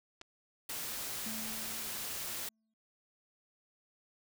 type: clicks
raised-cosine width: 0.2 ms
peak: -31 dBFS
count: 2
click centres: 0.213 / 0.216 s
type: noise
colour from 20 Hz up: white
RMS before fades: -40 dBFS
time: 0.69-2.49 s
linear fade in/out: 5 ms
type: tone with exponential decay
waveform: triangle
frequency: 220 Hz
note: A3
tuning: in tune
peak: -39 dBFS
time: 1.26-2.74 s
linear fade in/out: 5 ms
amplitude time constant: 320 ms
effects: none